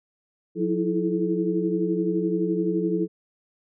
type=tone cluster; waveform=sine; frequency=179.8 / 322.6 / 334.3 / 430.8 Hz; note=F#3 / E4 / E4 / A4; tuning=-49 / -37 / +24 / -37 cents; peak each=-27 dBFS; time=0.55-3.08 s; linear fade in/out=50 ms; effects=none